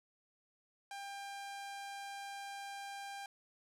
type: tone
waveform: sawtooth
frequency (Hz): 797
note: G5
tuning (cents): +28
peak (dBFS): -40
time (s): 0.91-3.26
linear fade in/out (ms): 2
effects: low-pass 11000 Hz 12 dB/octave